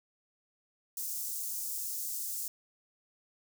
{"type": "high-pass noise", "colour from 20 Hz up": "white", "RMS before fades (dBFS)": -37, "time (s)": [0.97, 2.48], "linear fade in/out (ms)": 2, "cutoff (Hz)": 6000, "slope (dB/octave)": 24, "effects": []}